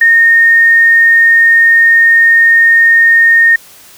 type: tone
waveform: sine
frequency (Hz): 1840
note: A#6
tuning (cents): -23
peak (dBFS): -3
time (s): 0.01-3.56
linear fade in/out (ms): 5
effects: white hiss -38 dBFS RMS until 3.97 s